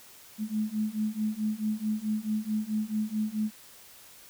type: beating tone pair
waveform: sine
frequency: 212.3 / 216.9 Hz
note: G#3 / A3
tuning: +38 / -25 cents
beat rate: 4.6 Hz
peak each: -31 / -30 dBFS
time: 0.38-3.51 s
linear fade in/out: 50 ms
effects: white hiss -52 dBFS RMS until 4.29 s